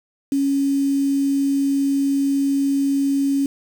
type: tone with quantisation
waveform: sine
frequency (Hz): 277.2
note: C#4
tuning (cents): 0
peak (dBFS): -16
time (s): 0.32-3.46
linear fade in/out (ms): 2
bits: 6
effects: none